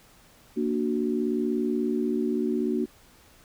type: chord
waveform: sine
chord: Bb augmented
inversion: none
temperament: equal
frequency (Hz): 233.1 / 293.7 / 370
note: Bb3 / D4 / F#4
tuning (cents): 0 / 0 / 0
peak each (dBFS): -27 / -29 / -28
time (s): 0.56-2.86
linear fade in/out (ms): 20
effects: pink hiss -56 dBFS RMS until 3.44 s